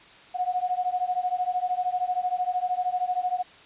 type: beating tone pair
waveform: sine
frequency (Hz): 721 / 734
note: F#5 / F#5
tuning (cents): -45 / -14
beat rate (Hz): 13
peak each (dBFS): -27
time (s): 0.34-3.43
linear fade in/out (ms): 20
effects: white hiss -50 dBFS RMS until 3.65 s + resampled to 8000 Hz